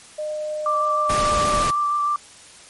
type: tone with pitch glide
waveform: sine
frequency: 610 to 596.8 Hz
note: D#5 to D5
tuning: -34 to +28 cents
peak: -24 dBFS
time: 0.18-1.63 s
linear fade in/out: 10 ms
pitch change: -38 cents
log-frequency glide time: 0.98-1.38 s
type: tone with vibrato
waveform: sine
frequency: 1174.7 Hz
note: D6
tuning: in tune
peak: -18 dBFS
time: 0.66-2.16 s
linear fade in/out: 2 ms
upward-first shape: square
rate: 6.4 Hz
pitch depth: 10 cents each way
type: noise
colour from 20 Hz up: pink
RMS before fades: -25 dBFS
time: 1.09-1.71 s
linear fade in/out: 10 ms
effects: white hiss -45 dBFS RMS until 2.69 s + MP3 48 kbps